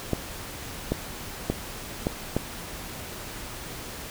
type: clicks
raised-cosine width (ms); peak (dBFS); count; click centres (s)
2; -10; 5; 0.133 / 0.92 / 1.5 / 2.069 / 2.366
effects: pink hiss -38 dBFS RMS until 4.1 s